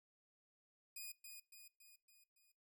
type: tone with echo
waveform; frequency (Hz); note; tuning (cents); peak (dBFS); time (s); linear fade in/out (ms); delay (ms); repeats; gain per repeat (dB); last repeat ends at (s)
5% pulse; 2473; D#7; -11; -38; 0.96-1.12; 5; 280; 5; -5; 2.52
effects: noise-tail reverb RT60 0.3 s tail -22 dB re dry